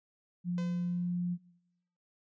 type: tone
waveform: sine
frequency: 176.5 Hz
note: F3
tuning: 19 cents sharp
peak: -30 dBFS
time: 0.44-1.38 s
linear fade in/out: 50 ms
type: tone with exponential decay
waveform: sawtooth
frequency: 510 Hz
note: C5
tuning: 44 cents flat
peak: -38 dBFS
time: 0.58-1.18 s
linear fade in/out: 1 ms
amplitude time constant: 130 ms
effects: noise-tail reverb RT60 0.9 s tail -23 dB re dry + resampled to 16000 Hz